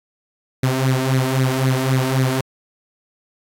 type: tone with flanger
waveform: sawtooth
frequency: 131 Hz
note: C3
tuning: 2 cents sharp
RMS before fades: -18 dBFS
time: 0.63-2.41 s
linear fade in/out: 5 ms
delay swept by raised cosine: 0.48 to 3.28 ms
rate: 3.8 Hz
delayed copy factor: +0.7
effects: AAC 64 kbps